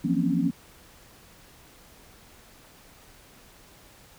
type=tone cluster; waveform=sine; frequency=167.4 / 179.7 / 234.1 / 264.5 / 278.5 Hz; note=E3 / F3 / A#3 / C4 / C#4; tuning=+27 / +50 / +8 / +19 / +8 cents; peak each=-28 dBFS; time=0.04-0.51 s; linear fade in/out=10 ms; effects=pink hiss -53 dBFS RMS until 4.18 s